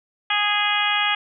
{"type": "harmonic tone", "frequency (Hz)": 413.9, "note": "G#4", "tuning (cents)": -6, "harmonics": [2, 3, 4, 5, 6, 7, 8], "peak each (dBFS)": [-26, -26, -26, -26, -26, -26, -26], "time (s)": [0.3, 1.15], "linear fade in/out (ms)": 5, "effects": []}